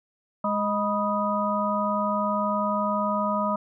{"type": "harmonic tone with a mistuned harmonic", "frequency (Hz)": 207.7, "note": "G#3", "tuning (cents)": 0, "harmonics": [1, 3, 5, 6], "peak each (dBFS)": [-28, -28, -28, -28], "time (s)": [0.44, 3.56], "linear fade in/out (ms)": 5, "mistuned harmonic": 5, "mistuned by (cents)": -98, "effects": []}